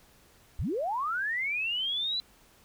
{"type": "linear sweep", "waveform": "sine", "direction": "up", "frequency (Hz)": [38.89, 4024], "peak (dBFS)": -28, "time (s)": [0.59, 2.2], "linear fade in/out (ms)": 0, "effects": ["pink hiss -60 dBFS RMS until 2.64 s"]}